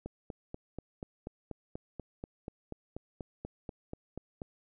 click train, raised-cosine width 2 ms, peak -26 dBFS, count 19, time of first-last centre 0.06-4.418 s, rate 4.13 Hz, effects none

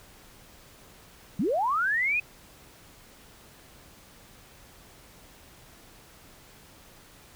sine linear sweep, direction up, 154.5 to 2543 Hz, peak -23 dBFS, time 1.39-2.2 s, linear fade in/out 5 ms, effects pink hiss -53 dBFS RMS until 7.35 s

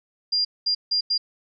sine tone bursts at uneven times, 4800 Hz, D8, 37 cents sharp, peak -19 dBFS, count 4, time 0.32-0.45 / 0.66-0.75 / 0.91-1.01 / 1.1-1.18 s, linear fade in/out 10 ms, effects none

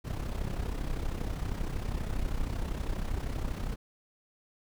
brown noise with amplitude modulation, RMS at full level -30 dBFS, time 0.04-3.76 s, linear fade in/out 20 ms, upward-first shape sine, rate 32.6 Hz, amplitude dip 65%, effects none

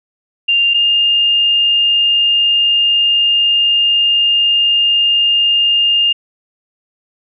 sine tone pair in turn, 2794 / 2818 Hz, F7 / F7, 0 / +15 cents, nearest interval unison, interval 15 cents, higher second, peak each -9 dBFS, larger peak neither, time 0.48-0.74 / 0.74-6.13 s, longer second, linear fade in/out 10 ms, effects none

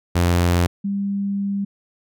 sawtooth / sine tone pair in turn, 87.31 / 199.14 Hz, F2 / G3, 0 / +28 cents, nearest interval octave + major second, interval 1428 cents, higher second, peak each -11 / -20 dBFS, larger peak first, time 0.15-0.67 / 0.84-1.65 s, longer second, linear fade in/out 10 ms, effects none

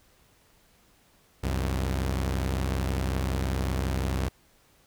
sawtooth tone pair together, 65.41 / 92.5 Hz, C2 / F#2, 0 / 0 cents, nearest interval tritone, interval 600 cents, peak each -23 / -28 dBFS, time 1.43-4.29 s, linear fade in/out 10 ms, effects pink hiss -62 dBFS RMS until 4.86 s

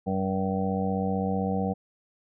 harmonic tone, 95.7 Hz, G2, 41 cents flat, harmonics 1 / 2 / 3 / 5 / 6 / 7 / 8, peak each -34 / -27 / -37 / -32 / -39 / -38 / -33 dBFS, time 0.06-1.74 s, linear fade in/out 20 ms, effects none

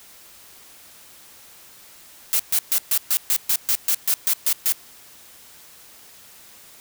blue noise bursts, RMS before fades -19 dBFS, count 13, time 2.33-4.722 s, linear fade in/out 0 ms, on 64 ms, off 130 ms, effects white hiss -47 dBFS RMS until 6.8 s

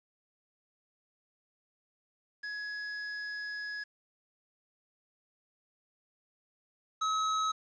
square tone pair in turn, 1680 / 1283 Hz, G#6 / E6, +19 / -47 cents, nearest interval perfect fourth, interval 466 cents, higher first, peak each -37 / -29 dBFS, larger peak second, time 2.43-3.84 / 7.01-7.52 s, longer first, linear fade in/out 10 ms, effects resampled to 16000 Hz + 10-bit

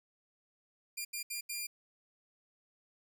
10% pulse tone bursts at uneven times, 2399 Hz, D7, 36 cents sharp, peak -28 dBFS, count 4, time 0.97-1.05 / 1.13-1.23 / 1.3-1.41 / 1.49-1.67 s, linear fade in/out 10 ms, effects none

